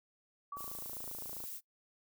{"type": "tone with exponential decay", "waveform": "sine", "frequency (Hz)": 1143, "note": "D6", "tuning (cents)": -47, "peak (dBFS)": -38, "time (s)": [0.52, 0.96], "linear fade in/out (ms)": 5, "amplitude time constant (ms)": 95}
{"type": "noise", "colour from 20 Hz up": "violet", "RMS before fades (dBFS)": -44, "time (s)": [0.56, 1.61], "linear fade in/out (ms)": 50}
{"type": "click train", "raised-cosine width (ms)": 1, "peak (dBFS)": -36, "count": 25, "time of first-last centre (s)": [0.57, 1.44], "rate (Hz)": 27.6}
{"effects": ["noise-tail reverb RT60 0.1 s tail -20 dB re dry"]}